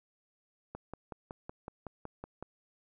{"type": "click train", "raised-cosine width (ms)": 1, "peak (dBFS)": -27, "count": 10, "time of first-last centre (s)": [0.75, 2.426], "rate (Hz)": 5.37, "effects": []}